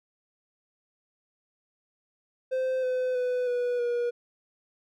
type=tone with pitch steps; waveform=triangle; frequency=518 / 508.2 / 498.6 / 489.2 / 480 Hz; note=C5 / B4 / B4 / B4 / B4; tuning=-17 / +49 / +16 / -16 / -49 cents; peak=-23 dBFS; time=2.51-4.11 s; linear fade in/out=20 ms; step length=320 ms; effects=none